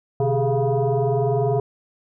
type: tone with frequency modulation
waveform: sine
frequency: 147.7 Hz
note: D3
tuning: 10 cents sharp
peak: -17 dBFS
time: 0.2-1.6 s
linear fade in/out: 2 ms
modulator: 275 Hz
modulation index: 2
effects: none